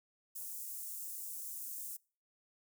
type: high-pass noise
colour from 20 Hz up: white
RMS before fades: -44 dBFS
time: 0.35-1.97 s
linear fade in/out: 10 ms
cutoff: 7400 Hz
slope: 24 dB/octave
effects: noise-tail reverb RT60 0.4 s tail -25 dB re dry